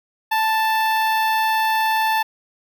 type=tone with notch filter; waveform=sawtooth; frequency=881 Hz; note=A5; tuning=2 cents sharp; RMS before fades=-19 dBFS; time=0.31-2.23 s; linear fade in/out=10 ms; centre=7300 Hz; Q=0.68; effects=none